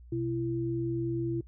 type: tone pair together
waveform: sine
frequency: 125.97 / 336.3 Hz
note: B2 / E4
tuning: +35 / +35 cents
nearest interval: octave + perfect fourth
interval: 1700 cents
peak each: -33 / -30 dBFS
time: 0.12-1.41 s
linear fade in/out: 5 ms
effects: noise-tail reverb RT60 0.1 s tail -22 dB re dry + added 60 Hz sine -48 dBFS peak until 1.47 s